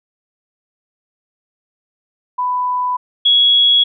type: tone pair in turn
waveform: sine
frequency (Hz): 995 / 3341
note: B5 / G#7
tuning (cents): +13 / +10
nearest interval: octave + major sixth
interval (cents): 2097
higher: second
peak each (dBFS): -15 / -8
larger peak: second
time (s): 2.38-2.97 / 3.25-3.84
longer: neither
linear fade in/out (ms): 10
effects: none